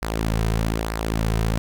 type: tone with flanger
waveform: sawtooth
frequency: 55 Hz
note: A1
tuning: in tune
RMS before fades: -23 dBFS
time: 0.02-1.58 s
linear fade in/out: 0 ms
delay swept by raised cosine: 0.29 to 3.59 ms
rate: 1.1 Hz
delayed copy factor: -0.55
effects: none